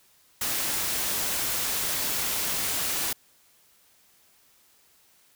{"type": "noise", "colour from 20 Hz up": "white", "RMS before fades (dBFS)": -28, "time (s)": [0.41, 3.13], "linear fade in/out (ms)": 5, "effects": ["white hiss -61 dBFS RMS until 5.35 s"]}